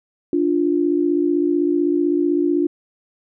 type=tone pair together; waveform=sine; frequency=293.4 / 349.2 Hz; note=D4 / F4; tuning=-2 / 0 cents; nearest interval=minor third; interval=302 cents; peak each=-18 dBFS; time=0.33-2.67 s; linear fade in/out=2 ms; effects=none